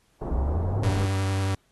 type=low-pass noise; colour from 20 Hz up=pink; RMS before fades=-31 dBFS; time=0.21-1.06 s; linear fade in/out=10 ms; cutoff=870 Hz; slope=24 dB/octave
type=linear sweep; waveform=sine; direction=up; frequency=56.7 to 113.3 Hz; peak=-23 dBFS; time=0.31-0.9 s; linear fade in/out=5 ms
type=tone with vibrato; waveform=45% pulse; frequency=96.5 Hz; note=G2; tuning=27 cents flat; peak=-23 dBFS; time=0.83-1.55 s; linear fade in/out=5 ms; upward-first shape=triangle; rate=11 Hz; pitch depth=19 cents each way
effects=pink hiss -66 dBFS RMS until 1.71 s + AAC 32 kbps